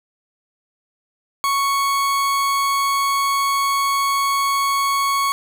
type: tone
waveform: 40% pulse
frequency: 1108.7 Hz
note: C#6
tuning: in tune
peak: -16 dBFS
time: 1.44-5.32 s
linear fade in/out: 0 ms
effects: 8-bit